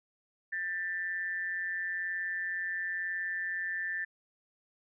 sine tone with amplitude modulation, 1779 Hz, A6, 19 cents sharp, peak -29 dBFS, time 0.52-4.05 s, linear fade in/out 10 ms, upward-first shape sine, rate 181 Hz, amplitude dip 65%, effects none

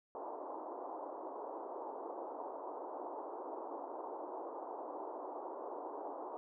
white band-pass noise, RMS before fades -45 dBFS, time 0.15-6.37 s, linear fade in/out 0 ms, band 300 to 1000 Hz, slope 48 dB/octave, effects none

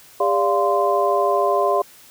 sine tone cluster, 403.2 / 581 / 694 / 1037 Hz, G4 / D5 / F5 / C6, +49 / -19 / -11 / -16 cents, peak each -21 dBFS, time 0.2-1.82 s, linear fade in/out 5 ms, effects white hiss -47 dBFS RMS until 2.1 s

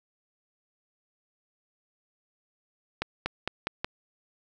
accelerating click train, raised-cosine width 0.3 ms, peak -12 dBFS, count 5, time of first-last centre 3.02-3.845 s, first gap 240 ms, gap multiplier 0.9, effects none

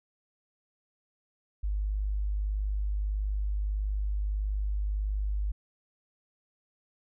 sine tone, 50.8 Hz, G#1, 38 cents flat, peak -27 dBFS, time 1.63-5.52 s, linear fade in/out 10 ms, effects none

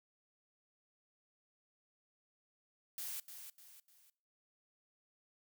blue noise with echo, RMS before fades -43 dBFS, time 2.98-3.2 s, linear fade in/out 2 ms, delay 300 ms, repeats 3, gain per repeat -8 dB, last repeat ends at 4.1 s, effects noise-tail reverb RT60 0.5 s tail -22 dB re dry

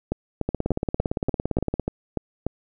two click trains, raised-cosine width 2 ms, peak -10 / -10 dBFS, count 9 / 24, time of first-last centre 0.12-2.466 / 0.49-1.797 s, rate 3.41 / 17.6 Hz, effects none

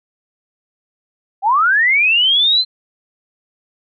sine linear sweep, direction up, 742 to 4149 Hz, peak -10 dBFS, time 1.42-2.65 s, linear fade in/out 50 ms, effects none

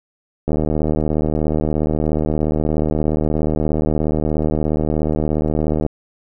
click train, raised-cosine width 2 ms, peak -6 dBFS, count 415, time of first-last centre 0.48-5.864 s, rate 76.9 Hz, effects none

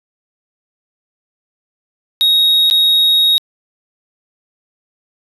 triangle tone with dropouts, 3767 Hz, A#7, 17 cents sharp, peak -7 dBFS, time 2.21-3.38 s, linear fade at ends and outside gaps 0 ms, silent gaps 2.7-2.71 s, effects resampled to 32000 Hz

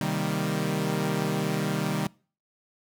sawtooth chord, C minor seventh, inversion none, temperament equal, 130.81 / 155.56 / 196 / 233.1 Hz, C3 / Eb3 / G3 / Bb3, 0 / 0 / 0 / 0 cents, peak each -30 / -25 / -26 / -31 dBFS, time 0.01-2.07 s, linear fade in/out 2 ms, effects noise-tail reverb RT60 0.4 s tail -24 dB re dry

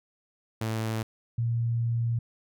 sawtooth / sine tone pair in turn, 111.1 / 116.82 Hz, A2 / A#2, +17 / +4 cents, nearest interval minor second, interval 87 cents, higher second, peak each -24 dBFS, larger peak neither, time 0.61-1.03 / 1.38-2.19 s, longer second, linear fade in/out 5 ms, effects none

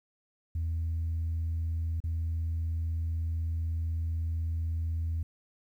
sine tone with dropouts, 82 Hz, E2, 9 cents flat, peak -27 dBFS, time 0.55-5.23 s, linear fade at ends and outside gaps 5 ms, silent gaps 2.003-2.039 s, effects tanh soft clip ceiling -26 dBFS + 11-bit

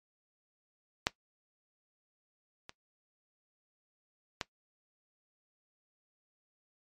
clicks, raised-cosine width 0.2 ms, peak -8 / -27 / -15 dBFS, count 3, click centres 1.069 / 2.694 / 4.412 s, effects noise-tail reverb RT60 0.1 s tail -18 dB re dry + MP3 96 kbps

